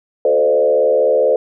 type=tone with frequency modulation; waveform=sine; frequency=519 Hz; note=C5; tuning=14 cents flat; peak=-10 dBFS; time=0.25-1.36 s; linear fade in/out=2 ms; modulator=75.6 Hz; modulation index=1.2; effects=none